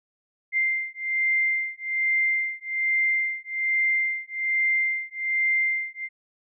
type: beating tone pair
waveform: sine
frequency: 2093 / 2094.2 Hz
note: C7 / C7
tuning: 0 / +1 cents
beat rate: 1.2 Hz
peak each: -25 dBFS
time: 0.52-6.09 s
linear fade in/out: 50 ms
effects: none